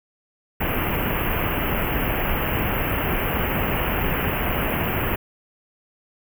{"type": "band-stop noise", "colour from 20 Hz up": "pink", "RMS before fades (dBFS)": -23, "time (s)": [0.6, 5.16], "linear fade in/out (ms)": 10, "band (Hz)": [3000, 12000], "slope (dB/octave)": 96, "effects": []}